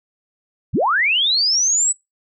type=linear sweep; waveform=sine; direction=up; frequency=48.87 to 8000 Hz; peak=-14 dBFS; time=0.73-1.93 s; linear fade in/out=20 ms; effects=noise-tail reverb RT60 0.2 s tail -24 dB re dry